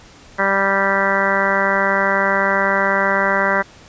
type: harmonic tone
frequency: 196 Hz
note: G3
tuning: in tune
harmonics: 1 / 2 / 3 / 4 / 5 / 6 / 7 / 8 / 9 / 10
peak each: -26 / -26 / -21 / -27 / -22 / -25 / -24 / -21 / -26 / -22 dBFS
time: 0.38-3.63 s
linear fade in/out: 20 ms
effects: pink hiss -44 dBFS RMS until 3.88 s + resampled to 16000 Hz

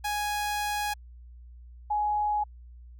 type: tone pair in turn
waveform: sawtooth / sine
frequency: 830.6 / 837.3 Hz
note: G#5 / G#5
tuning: 0 / +14 cents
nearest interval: unison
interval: 14 cents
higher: second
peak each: -24 dBFS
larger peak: neither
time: 0.04-0.94 / 1.9-2.44 s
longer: first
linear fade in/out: 10 ms
effects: added 60 Hz sine -45 dBFS peak until 2.99 s

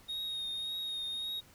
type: tone with vibrato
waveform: triangle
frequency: 3729 Hz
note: A#7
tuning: in tune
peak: -34 dBFS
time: 0.08-1.41 s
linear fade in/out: 20 ms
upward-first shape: triangle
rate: 1.8 Hz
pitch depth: 25 cents each way
effects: pink hiss -60 dBFS RMS until 1.54 s

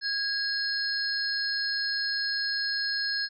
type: tone cluster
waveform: sine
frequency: 1640 / 4265 / 5140 Hz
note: G#6 / C8 / E8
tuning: -22 / +32 / -45 cents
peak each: -31 dBFS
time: 0.01-3.29 s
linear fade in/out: 50 ms
effects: none

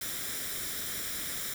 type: noise with comb filter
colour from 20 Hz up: white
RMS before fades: -36 dBFS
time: 0.01-1.54 s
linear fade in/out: 5 ms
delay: 0.55 ms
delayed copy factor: +0.6
effects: none

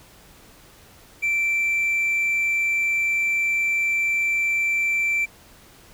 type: tone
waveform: triangle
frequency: 2341 Hz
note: D7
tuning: 6 cents flat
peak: -17 dBFS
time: 1.22-5.26 s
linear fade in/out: 20 ms
effects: tanh soft clip ceiling -13 dBFS + pink hiss -50 dBFS RMS until 5.93 s

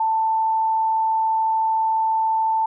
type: tone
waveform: sine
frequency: 887 Hz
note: A5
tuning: 14 cents sharp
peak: -17 dBFS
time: 0-2.66 s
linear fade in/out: 5 ms
effects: none

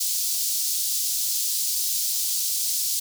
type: high-pass noise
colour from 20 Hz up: pink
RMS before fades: -25 dBFS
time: 0-3 s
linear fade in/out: 10 ms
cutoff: 4600 Hz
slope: 24 dB/octave
effects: none

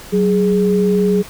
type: tone pair together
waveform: sine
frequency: 187.73 / 415.4 Hz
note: F#3 / G#4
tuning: +25 / 0 cents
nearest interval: octave + major second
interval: 1375 cents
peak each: -14 dBFS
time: 0.12-1.23 s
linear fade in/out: 20 ms
effects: pink hiss -36 dBFS RMS until 1.29 s

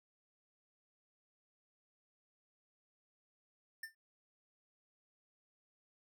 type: tone with exponential decay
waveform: square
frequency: 1792 Hz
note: A6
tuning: 31 cents sharp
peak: -40 dBFS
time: 3.83-3.95 s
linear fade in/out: 5 ms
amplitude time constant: 24 ms
effects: none

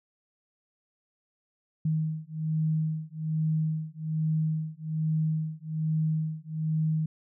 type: beating tone pair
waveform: sine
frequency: 156.6 / 157.8 Hz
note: D#3 / D#3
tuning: +11 / +25 cents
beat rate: 1.2 Hz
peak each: -29 dBFS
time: 1.85-7.06 s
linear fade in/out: 5 ms
effects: none

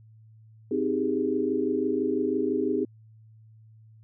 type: chord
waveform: sine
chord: Ab major seventh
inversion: first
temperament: just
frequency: 259.6 / 311.5 / 389.3 / 415.3 Hz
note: C4 / Eb4 / G4 / Ab4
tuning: -13 / +2 / -12 / 0 cents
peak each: -29 dBFS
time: 0.71-2.85 s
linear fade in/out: 5 ms
effects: added 110 Hz sine -50 dBFS peak until 4.03 s

